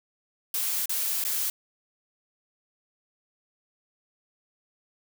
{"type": "noise with dropouts", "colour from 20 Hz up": "blue", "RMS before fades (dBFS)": -28, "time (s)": [0.54, 1.5], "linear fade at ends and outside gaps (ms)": 2, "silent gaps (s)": [[0.858, 0.894], [1.24, 1.249]], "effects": []}